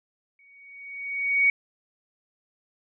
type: tone with exponential growth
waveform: sine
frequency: 2242 Hz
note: C#7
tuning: 19 cents sharp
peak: -15 dBFS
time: 0.39-1.5 s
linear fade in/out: 2 ms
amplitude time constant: 240 ms
effects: none